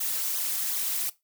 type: noise with flanger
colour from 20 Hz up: blue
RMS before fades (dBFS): -29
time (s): 0-1.1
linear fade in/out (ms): 10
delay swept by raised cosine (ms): 0.39 to 4.19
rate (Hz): 2.7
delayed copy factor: -1
effects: noise-tail reverb RT60 0.2 s tail -18 dB re dry